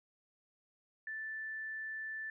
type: tone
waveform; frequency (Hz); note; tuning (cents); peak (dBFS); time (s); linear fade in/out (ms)
sine; 1760; A6; 0; -39; 1.07-2.3; 2
effects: none